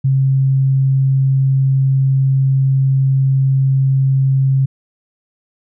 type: tone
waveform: sine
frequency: 134.4 Hz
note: C3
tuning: 47 cents sharp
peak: -10 dBFS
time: 0.04-4.66 s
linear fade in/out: 10 ms
effects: none